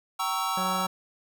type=chord; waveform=square; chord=G diminished seventh; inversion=none; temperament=equal with one note detuned; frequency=771.9 / 932.3 / 1108.7 / 1318.5 Hz; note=G5 / Bb5 / Db6 / Fb6; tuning=-27 / 0 / 0 / 0 cents; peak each=-34 / -34 / -33 / -31 dBFS; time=0.19-0.87 s; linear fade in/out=10 ms
type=harmonic tone; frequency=185.3 Hz; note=F#3; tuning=3 cents sharp; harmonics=1 / 2 / 3 / 4 / 5 / 6 / 7 / 8 / 9; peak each=-33 / -44 / -37 / -45 / -47 / -48 / -40 / -51 / -47 dBFS; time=0.57-0.87 s; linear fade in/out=5 ms
effects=none